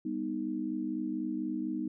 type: chord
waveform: sine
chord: G augmented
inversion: none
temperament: equal with one note detuned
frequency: 199.31 / 246.9 / 311.1 Hz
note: G3 / B3 / D#4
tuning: +29 / 0 / 0 cents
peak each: -39 / -36 / -34 dBFS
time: 0.05-1.88 s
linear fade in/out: 5 ms
effects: none